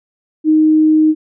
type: tone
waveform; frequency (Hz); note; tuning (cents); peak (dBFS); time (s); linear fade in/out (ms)
sine; 311.1; D#4; 0; -7; 0.44-1.15; 50
effects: none